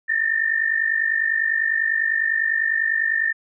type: tone pair together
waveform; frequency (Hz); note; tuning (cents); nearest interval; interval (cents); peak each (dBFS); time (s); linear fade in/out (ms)
sine; 1779 / 1829; A6 / A#6; +19 / -33; unison; 48; -21 / -21; 0.08-3.33; 20
effects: none